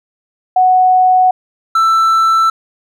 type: tone pair in turn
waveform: sine / triangle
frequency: 740 / 1329.2 Hz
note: F#5 / E6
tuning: 0 / +14 cents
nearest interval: minor seventh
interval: 1014 cents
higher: second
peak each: -6 dBFS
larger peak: neither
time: 0.56-1.31 / 1.75-2.5 s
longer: neither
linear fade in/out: 5 ms
effects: none